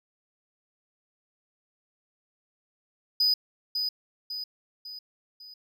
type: tone with echo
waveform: triangle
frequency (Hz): 4978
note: D#8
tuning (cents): 0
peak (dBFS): -19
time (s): 3.2-3.34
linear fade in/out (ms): 5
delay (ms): 550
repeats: 4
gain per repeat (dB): -6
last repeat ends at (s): 5.54
effects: none